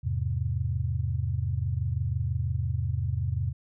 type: chord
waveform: sine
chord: E augmented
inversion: none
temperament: just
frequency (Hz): 82.41 / 103.01 / 128.76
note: E2 / G#2 / B#2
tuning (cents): 0 / -14 / -27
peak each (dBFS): -30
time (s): 0.03-3.53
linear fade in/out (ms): 20
effects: none

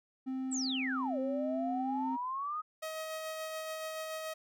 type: tone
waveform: triangle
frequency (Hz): 261.6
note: C4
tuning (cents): 0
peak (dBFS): -32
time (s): 0.26-2.17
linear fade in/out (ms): 20
type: exponential two-way sweep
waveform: sine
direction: down then up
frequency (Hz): 8300 to 519 to 1270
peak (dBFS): -34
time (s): 0.51-2.62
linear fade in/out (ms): 20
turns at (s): 1.19
type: tone with tremolo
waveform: sawtooth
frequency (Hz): 633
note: D#5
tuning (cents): +30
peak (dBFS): -33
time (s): 2.82-4.34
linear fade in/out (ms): 10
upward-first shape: sine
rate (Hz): 7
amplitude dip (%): 25
effects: none

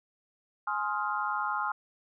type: chord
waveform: sine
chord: F minor seventh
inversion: first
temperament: just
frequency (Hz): 838.1 / 1047.7 / 1257.2 / 1396.9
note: Ab5 / C6 / Eb6 / F6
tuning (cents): +16 / +2 / +18 / 0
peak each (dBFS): -34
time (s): 0.67-1.72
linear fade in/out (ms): 5
effects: none

